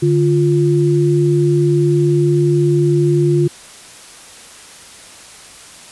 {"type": "tone pair together", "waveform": "sine", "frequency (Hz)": [146.68, 349.2], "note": ["D3", "F4"], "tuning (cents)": [-2, 0], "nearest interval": "octave + minor third", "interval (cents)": 1502, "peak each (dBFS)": -13, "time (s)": [0.02, 3.48], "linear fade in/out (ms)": 10, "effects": ["white hiss -38 dBFS RMS until 5.91 s", "resampled to 24000 Hz"]}